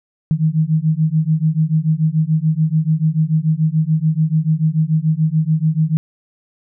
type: beating tone pair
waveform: sine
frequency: 154.2 / 161.1 Hz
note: D#3 / E3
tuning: -15 / -39 cents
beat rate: 6.9 Hz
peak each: -16 dBFS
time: 0.31-5.97 s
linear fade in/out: 0 ms
effects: none